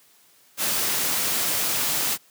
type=noise; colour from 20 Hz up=white; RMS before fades=-24 dBFS; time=0.57-2.18 s; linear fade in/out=50 ms; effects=white hiss -57 dBFS RMS until 2.3 s + high-pass 100 Hz 12 dB/octave